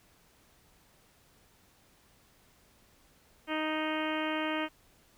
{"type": "harmonic tone", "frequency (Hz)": 311.1, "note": "D#4", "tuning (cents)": 0, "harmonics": [1, 2, 3, 4, 5, 6, 7, 8, 9, 10], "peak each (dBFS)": [-34, -37, -39, -40, -41, -42, -42, -43, -44, -44], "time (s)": [3.47, 4.69], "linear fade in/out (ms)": 50, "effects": ["pink hiss -64 dBFS RMS until 5.17 s"]}